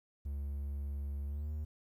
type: tone with pitch glide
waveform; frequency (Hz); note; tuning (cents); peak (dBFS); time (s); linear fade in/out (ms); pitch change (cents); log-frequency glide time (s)
triangle; 70.7 to 75.77; C#2 to D#2; +35 to -45; -34; 0.25-1.65; 10; +120; 1.26-1.52
effects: 12-bit